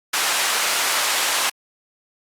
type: high-pass noise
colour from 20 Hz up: pink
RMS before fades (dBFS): -20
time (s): 0.13-1.5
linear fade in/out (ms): 10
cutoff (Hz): 920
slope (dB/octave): 12
effects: low-pass 12000 Hz 12 dB/octave + Opus 48 kbps